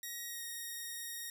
5% pulse tone with pitch glide, 1890 to 1869.4 Hz, A#6 to A#6, +23 to +4 cents, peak -31 dBFS, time 0.03-1.3 s, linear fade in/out 2 ms, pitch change -19 cents, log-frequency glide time 0.27-0.43 s, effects none

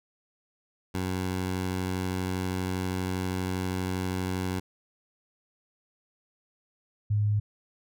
15% pulse / sine tone pair in turn, 92.5 / 104.49 Hz, F#2 / G#2, 0 / +11 cents, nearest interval major second, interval 211 cents, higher second, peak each -22 dBFS, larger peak neither, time 0.94-4.6 / 7.1-7.4 s, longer first, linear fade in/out 10 ms, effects none

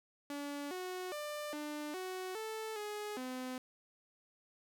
sawtooth tone with pitch steps, 286.8 / 367 / 595 / 298.2 / 371.2 / 439.4 / 418.5 / 255.3 Hz, D4 / F#4 / D5 / D4 / F#4 / A4 / G#4 / C4, -41 / -14 / +22 / +27 / +6 / -2 / +13 / -42 cents, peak -36 dBFS, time 0.3-3.58 s, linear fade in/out 2 ms, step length 410 ms, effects none

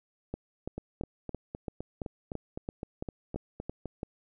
two click trains, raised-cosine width 2 ms, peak -23 / -21 dBFS, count 13 / 12, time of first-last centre 0.78-3.857 / 0.34-4.031 s, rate 3.9 / 2.98 Hz, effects none

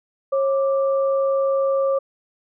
sine tone pair together, 543.9 / 1174.7 Hz, C#5 / D6, -33 / 0 cents, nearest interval octave + minor second, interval 1333 cents, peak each -17 / -28 dBFS, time 0.32-1.99 s, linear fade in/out 10 ms, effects none

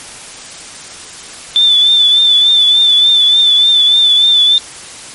sine tone with vibrato, 3520 Hz, A7, in tune, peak -5 dBFS, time 1.56-4.58 s, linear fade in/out 0 ms, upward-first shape triangle, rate 3.4 Hz, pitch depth 51 cents each way, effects white hiss -30 dBFS RMS until 5.14 s + MP3 48 kbps

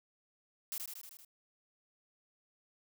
blue noise with echo, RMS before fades -39 dBFS, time 0.72-0.78 s, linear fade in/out 0 ms, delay 78 ms, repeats 6, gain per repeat -3 dB, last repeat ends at 1.248 s, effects none

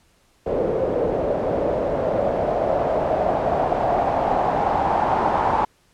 white noise with low-pass filter sweep, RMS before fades -21 dBFS, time 0.46-5.65 s, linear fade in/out 5 ms, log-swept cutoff 490 to 880 Hz, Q 4, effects pink hiss -60 dBFS RMS until 5.93 s + low-pass 11000 Hz 12 dB/octave

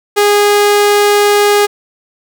sawtooth tone, 411.5 Hz, G#4, 16 cents flat, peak -3 dBFS, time 0.16-1.67 s, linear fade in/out 20 ms, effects none

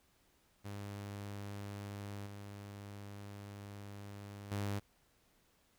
sawtooth tone with level steps, 101.2 Hz, G#2, 44 cents flat, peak -39 / -43 / -32 dBFS, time 0.64-4.8 s, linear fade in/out 20 ms, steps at 2.26 / 4.51 s, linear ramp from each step 10 ms, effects pink hiss -72 dBFS RMS until 5.78 s

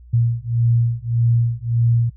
sine beating tone pair, 116.6 / 118.3 Hz, A#2 / A#2, +1 / +26 cents, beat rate 1.7 Hz, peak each -18 dBFS, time 0.13-2.1 s, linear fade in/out 10 ms, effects noise-tail reverb RT60 0.1 s tail -24 dB re dry + added 60 Hz sine -40 dBFS peak until 2.16 s

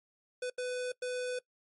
square tone bursts at uneven times, 499.2 Hz, B4, 19 cents sharp, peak -34 dBFS, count 3, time 0.42-0.5 / 0.58-0.92 / 1.02-1.39 s, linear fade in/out 5 ms, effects noise-tail reverb RT60 0.1 s tail -22 dB re dry + MP3 48 kbps

